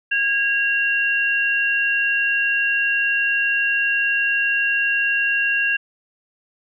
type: tone pair together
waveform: sine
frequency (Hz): 1639 / 2756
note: G#6 / F7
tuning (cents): -23 / -24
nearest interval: major sixth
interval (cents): 899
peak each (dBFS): -19 / -20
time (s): 0.11-5.77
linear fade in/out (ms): 10
effects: none